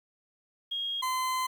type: tone pair in turn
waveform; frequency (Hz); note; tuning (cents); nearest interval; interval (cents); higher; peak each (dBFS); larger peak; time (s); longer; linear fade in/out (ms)
sine / 40% pulse; 3265 / 1028.4; G#7 / C6; -30 / -30; octave + minor sixth; 2000; first; -30 / -27; second; 0.71-1.02 / 1.02-1.47; second; 10
effects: 10-bit